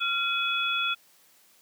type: tone cluster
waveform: sine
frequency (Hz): 1381 / 2532 / 3399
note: F6 / D#7 / G#7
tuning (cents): -20 / +30 / +39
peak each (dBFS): -29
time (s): 0-0.95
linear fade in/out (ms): 20
effects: white hiss -60 dBFS RMS until 1.61 s + high-pass 150 Hz 12 dB/octave